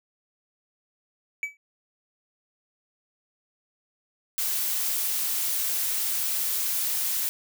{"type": "tone with exponential decay", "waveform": "triangle", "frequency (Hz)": 2292, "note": "D7", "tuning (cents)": -43, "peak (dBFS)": -21, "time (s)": [1.43, 1.57], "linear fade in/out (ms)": 1, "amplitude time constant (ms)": 29}
{"type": "noise", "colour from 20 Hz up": "blue", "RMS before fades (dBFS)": -27, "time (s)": [4.38, 7.29], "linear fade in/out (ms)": 0}
{"effects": []}